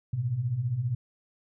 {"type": "beating tone pair", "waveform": "sine", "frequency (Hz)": [110, 125], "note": ["A2", "B2"], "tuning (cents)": [0, 21], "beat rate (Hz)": 15, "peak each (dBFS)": [-33, -27], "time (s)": [0.13, 0.95], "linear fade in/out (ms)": 5, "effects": []}